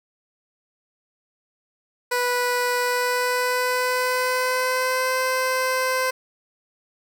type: tone with pitch glide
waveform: 15% pulse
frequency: 492 to 515.9 Hz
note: B4 to C5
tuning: -7 to -24 cents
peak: -14 dBFS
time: 2.11-6.11 s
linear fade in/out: 10 ms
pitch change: +83 cents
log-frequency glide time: 2.8-5.18 s
effects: none